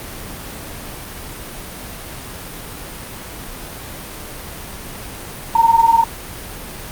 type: tone pair together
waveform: sine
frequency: 912.1 / 932.3 Hz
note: A#5 / A#5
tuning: -38 / 0 cents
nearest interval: unison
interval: 38 cents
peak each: -11 / -14 dBFS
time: 5.55-6.04 s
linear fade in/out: 5 ms
effects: pink hiss -31 dBFS RMS until 6.91 s + Opus 32 kbps